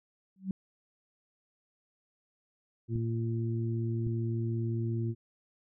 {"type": "tone with exponential growth", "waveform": "sine", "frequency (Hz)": 190.6, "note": "G3", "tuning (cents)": -48, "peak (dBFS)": -26, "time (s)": [0.36, 0.51], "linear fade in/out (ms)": 2, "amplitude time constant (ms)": 31}
{"type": "harmonic tone", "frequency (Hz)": 114.7, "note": "A#2", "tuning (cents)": -28, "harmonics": [1, 2, 3], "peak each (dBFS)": [-30, -38, -38], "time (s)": [2.88, 5.15], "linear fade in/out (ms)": 50}
{"type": "clicks", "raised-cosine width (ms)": 5, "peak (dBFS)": -27, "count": 2, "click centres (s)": [2.959, 4.069]}
{"effects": []}